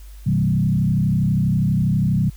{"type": "tone with frequency modulation", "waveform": "sine", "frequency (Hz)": 155.56, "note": "D#3", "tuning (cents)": 0, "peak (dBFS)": -15, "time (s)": [0.26, 2.3], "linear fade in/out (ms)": 10, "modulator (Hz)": 32.3, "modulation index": 1.5, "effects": ["added 50 Hz sine -36 dBFS peak until 2.36 s", "white hiss -52 dBFS RMS until 2.36 s"]}